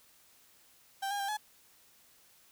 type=tone with pitch steps; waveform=35% pulse; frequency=784 / 811 / 793 / 848 Hz; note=G5 / G#5 / G5 / G#5; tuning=0 / -41 / +20 / +36 cents; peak=-31 dBFS; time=1.02-1.372 s; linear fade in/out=10 ms; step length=88 ms; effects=white hiss -63 dBFS RMS until 2.51 s